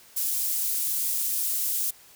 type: high-pass noise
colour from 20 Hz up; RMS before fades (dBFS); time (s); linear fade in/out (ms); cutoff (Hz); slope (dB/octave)
pink; -27; 0.16-1.91; 10; 11000; 12
effects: white hiss -53 dBFS RMS until 2.15 s